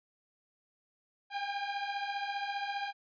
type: beating tone pair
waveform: sawtooth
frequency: 794 / 809 Hz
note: G5 / G#5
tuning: +22 / -46 cents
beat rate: 15 Hz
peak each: -35 / -32 dBFS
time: 1.3-2.93 s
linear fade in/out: 50 ms
effects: resampled to 11025 Hz